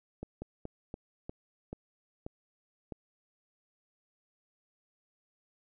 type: slowing click train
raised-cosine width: 2 ms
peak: -26 dBFS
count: 8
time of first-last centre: 0.23-2.922 s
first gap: 190 ms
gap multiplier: 1.23
effects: none